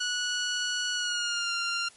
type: tone with pitch glide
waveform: 15% pulse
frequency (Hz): 1467 to 1390.3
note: F#6 to F6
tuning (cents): -15 to -8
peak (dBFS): -21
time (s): 0-1.89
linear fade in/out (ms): 10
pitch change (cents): -93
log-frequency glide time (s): 0.93-1.52
effects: white hiss -55 dBFS RMS until 1.96 s + MP3 48 kbps